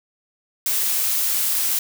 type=noise; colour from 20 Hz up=blue; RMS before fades=-21 dBFS; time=0.66-1.79 s; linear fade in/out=2 ms; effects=none